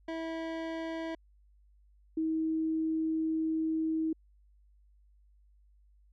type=tone pair in turn; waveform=25% pulse / sine; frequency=326 / 319.1 Hz; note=E4 / D#4; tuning=-19 / +44 cents; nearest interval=unison; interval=37 cents; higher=first; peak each=-31 / -28 dBFS; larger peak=second; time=0.08-1.15 / 2.17-4.13 s; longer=second; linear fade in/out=5 ms; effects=added 50 Hz sine -60 dBFS peak until 6.12 s + low-pass 3000 Hz 12 dB/octave